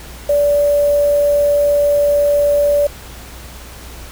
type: tone with quantisation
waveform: sine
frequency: 579 Hz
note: D5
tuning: 25 cents flat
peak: -10 dBFS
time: 0.29-2.87 s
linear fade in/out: 5 ms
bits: 5
effects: added 60 Hz sine -34 dBFS peak until 4.11 s + pink hiss -36 dBFS RMS until 4.11 s